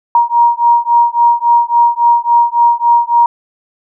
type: beating tone pair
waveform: sine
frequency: 943 / 946.6 Hz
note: A#5 / A#5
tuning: +20 / +26 cents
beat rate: 3.6 Hz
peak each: -10 dBFS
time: 0.15-3.26 s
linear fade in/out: 2 ms
effects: none